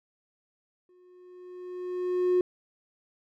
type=tone with exponential growth; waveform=triangle; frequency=361.7 Hz; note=F#4; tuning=39 cents flat; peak=-16 dBFS; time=0.89-2.41 s; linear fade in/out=2 ms; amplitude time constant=330 ms; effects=tanh soft clip ceiling -16 dBFS